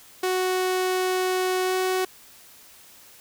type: tone with pitch glide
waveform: sawtooth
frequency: 370 to 372.4 Hz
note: F#4 to F#4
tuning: 0 to +11 cents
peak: -18 dBFS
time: 0.23-2.05 s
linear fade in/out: 5 ms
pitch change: +11 cents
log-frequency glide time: 1.64-1.74 s
effects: white hiss -50 dBFS RMS until 3.2 s